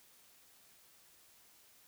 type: silence
effects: white hiss -64 dBFS RMS until 1.87 s